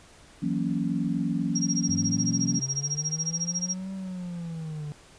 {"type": "chord", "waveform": "sine", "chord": "F# dominant seventh", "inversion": "third", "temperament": "equal", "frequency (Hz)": [164.81, 185, 233.1, 277.2], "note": ["E3", "F#3", "A#3", "C#4"], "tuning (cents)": [0, 0, 0, 0], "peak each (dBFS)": -30, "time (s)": [0.42, 2.6], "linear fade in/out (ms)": 10}
{"type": "tone with tremolo", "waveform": "sine", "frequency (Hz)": 5630, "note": "F8", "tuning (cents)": 13, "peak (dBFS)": -24, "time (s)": [1.55, 3.75], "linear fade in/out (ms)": 10, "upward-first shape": "sine", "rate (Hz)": 14, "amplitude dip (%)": 100}
{"type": "linear two-way sweep", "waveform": "triangle", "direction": "up then down", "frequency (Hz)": [98, 193.1, 146.1], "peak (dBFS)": -30, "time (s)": [1.89, 4.92], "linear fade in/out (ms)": 0, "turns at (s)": 3.93}
{"effects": ["pink hiss -53 dBFS RMS until 5.18 s", "resampled to 22050 Hz"]}